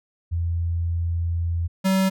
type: tone pair in turn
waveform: sine / square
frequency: 84.7 / 190.57 Hz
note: E2 / G3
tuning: +48 / -49 cents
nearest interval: octave + major second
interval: 1403 cents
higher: second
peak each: -21 / -18 dBFS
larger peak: second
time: 0.31-1.68 / 1.84-2.1 s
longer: first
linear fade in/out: 20 ms
effects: none